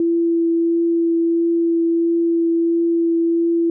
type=tone with vibrato; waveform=sine; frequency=335.2 Hz; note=E4; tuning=29 cents sharp; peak=-14 dBFS; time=0-3.7 s; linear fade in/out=2 ms; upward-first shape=triangle; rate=1.5 Hz; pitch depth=11 cents each way; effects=none